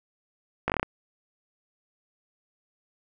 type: slowing click train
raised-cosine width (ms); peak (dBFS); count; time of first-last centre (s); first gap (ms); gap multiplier
0.5; -10; 7; 0.68-0.83; 18; 1.13
effects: none